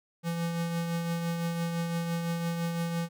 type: tone with tremolo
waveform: square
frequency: 168.7 Hz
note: E3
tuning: 40 cents sharp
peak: -28 dBFS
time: 0.23-3.09 s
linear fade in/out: 50 ms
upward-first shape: triangle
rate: 5.9 Hz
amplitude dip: 40%
effects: none